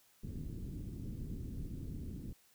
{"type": "low-pass noise", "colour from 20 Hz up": "pink", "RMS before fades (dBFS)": -43, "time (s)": [0.23, 2.33], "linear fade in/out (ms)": 5, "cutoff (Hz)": 290, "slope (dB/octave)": 24, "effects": ["white hiss -68 dBFS RMS until 2.54 s"]}